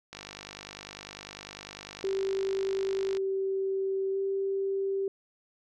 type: click train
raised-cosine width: 0.2 ms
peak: -23 dBFS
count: 153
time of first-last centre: 0.13-3.17 s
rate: 50 Hz
type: tone with pitch glide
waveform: sine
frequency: 386.3 to 390.3 Hz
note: G4 to G4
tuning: -25 to -8 cents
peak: -27 dBFS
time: 2.04-5.08 s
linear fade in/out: 2 ms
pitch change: +17 cents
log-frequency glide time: 4.12-4.17 s
effects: none